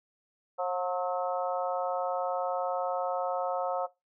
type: harmonic tone with a mistuned harmonic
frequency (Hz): 180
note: F#3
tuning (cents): -47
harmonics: 3 / 4 / 5 / 6 / 7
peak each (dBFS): -31 / -33 / -36 / -41 / -38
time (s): 0.58-3.87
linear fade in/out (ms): 20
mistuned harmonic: 7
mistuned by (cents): +41
effects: noise-tail reverb RT60 0.2 s tail -19 dB re dry